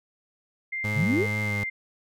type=tone; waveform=sine; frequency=2098 Hz; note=C7; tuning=4 cents sharp; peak=-28 dBFS; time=0.72-1.7 s; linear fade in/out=10 ms
type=tone with vibrato; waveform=30% pulse; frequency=103.83 Hz; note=G#2; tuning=in tune; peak=-25 dBFS; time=0.84-1.64 s; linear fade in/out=5 ms; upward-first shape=sine; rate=2.3 Hz; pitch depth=31 cents each way
type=exponential sweep; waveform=sine; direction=up; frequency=117.4 to 498.2 Hz; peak=-21 dBFS; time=0.94-1.27 s; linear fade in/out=50 ms
effects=none